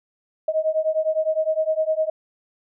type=beating tone pair; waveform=sine; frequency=625 / 634.8 Hz; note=D#5 / D#5; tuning=+8 / +35 cents; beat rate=9.8 Hz; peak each=-22 dBFS; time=0.48-2.1 s; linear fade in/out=5 ms; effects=none